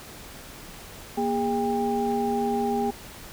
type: tone cluster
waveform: sine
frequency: 235.8 / 409 / 800 Hz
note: A#3 / G#4 / G5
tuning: +20 / -26 / +35 cents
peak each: -27 dBFS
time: 1.17-2.91 s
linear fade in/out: 10 ms
effects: pink hiss -43 dBFS RMS until 3.32 s